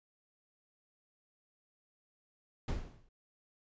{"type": "noise with exponential decay", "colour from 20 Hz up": "brown", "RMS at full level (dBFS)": -30, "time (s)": [2.68, 3.09], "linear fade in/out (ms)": 5, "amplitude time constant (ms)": 89, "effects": ["resampled to 16000 Hz"]}